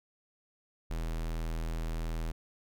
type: tone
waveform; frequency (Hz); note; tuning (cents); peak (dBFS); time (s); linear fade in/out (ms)
square; 40.68; E1; -22; -33; 0.9-2.32; 10
effects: none